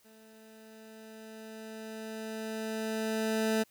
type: tone with level ramp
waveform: 20% pulse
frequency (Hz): 220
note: A3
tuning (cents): 0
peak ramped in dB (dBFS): -51 to -21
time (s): 0.04-3.64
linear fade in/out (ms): 20
effects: white hiss -66 dBFS RMS until 3.7 s